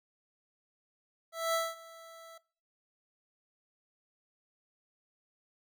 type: tone with ADSR envelope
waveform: 25% pulse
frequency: 659.3 Hz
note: E5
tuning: in tune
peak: -23 dBFS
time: 1.32-2.38 s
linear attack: 220 ms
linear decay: 210 ms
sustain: -22 dB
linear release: 6 ms
effects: noise-tail reverb RT60 0.4 s tail -21 dB re dry